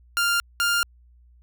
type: tone pair in turn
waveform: sawtooth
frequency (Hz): 1396.9 / 1402.3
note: F6 / F6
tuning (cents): 0 / +7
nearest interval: unison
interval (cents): 7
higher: second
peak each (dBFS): -16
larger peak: neither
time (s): 0.17-0.4 / 0.6-0.83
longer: neither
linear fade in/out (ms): 0
effects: added 60 Hz sine -51 dBFS peak until 1.42 s